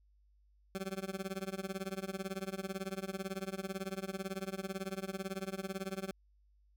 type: tone with tremolo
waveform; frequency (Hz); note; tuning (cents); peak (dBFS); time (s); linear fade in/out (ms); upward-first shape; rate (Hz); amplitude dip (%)
20% pulse; 191.9; G3; -37; -30; 0.75-6.11; 0; sine; 18; 95
effects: added 50 Hz sine -65 dBFS peak until 6.76 s